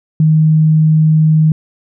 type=tone; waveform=sine; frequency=156.5 Hz; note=D#3; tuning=10 cents sharp; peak=-6 dBFS; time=0.2-1.52 s; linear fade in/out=2 ms; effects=none